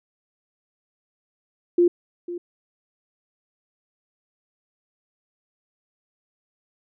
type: tone with echo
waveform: sine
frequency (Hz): 349.2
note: F4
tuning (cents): 0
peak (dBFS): -13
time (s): 1.78-1.88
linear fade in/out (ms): 5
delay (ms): 500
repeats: 1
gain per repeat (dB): -15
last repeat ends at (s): 2.38
effects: none